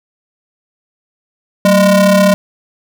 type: ring-modulated tone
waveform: square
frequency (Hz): 207.7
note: G#3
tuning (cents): 0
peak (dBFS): -4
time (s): 1.65-2.34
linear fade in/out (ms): 0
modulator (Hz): 398
effects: none